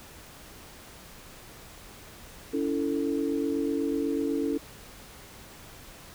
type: tone cluster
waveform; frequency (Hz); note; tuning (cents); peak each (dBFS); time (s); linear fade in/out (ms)
sine; 283 / 331.1 / 444.6; C#4 / E4 / A4; +36 / +8 / +18; -28 / -31 / -31; 2.53-4.58; 10
effects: pink hiss -48 dBFS RMS until 6.14 s